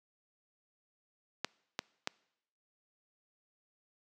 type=clicks; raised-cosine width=0.2 ms; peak=-15 dBFS; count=3; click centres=1.446 / 1.791 / 2.074 s; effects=noise-tail reverb RT60 0.8 s tail -25 dB re dry + high-pass 200 Hz 12 dB/octave